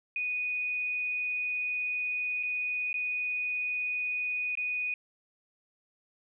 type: tone with dropouts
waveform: sine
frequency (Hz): 2479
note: D#7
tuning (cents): -7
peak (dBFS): -29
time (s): 0.16-4.94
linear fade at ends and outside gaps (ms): 2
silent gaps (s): 2.429-2.433 / 2.929-2.941 / 4.553-4.573
effects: none